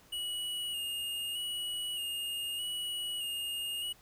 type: tone with vibrato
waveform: square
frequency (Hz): 2881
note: F#7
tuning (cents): -47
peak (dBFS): -35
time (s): 0.12-3.93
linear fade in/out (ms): 10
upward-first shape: square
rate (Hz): 0.81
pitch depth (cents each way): 26
effects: pink hiss -61 dBFS RMS until 4.01 s